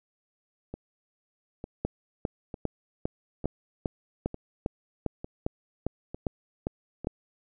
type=two click trains; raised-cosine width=2 ms; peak=-23 / -14 dBFS; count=8 / 14; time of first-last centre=0.74-7.046 / 1.85-7.071 s; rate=1.11 / 2.49 Hz; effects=none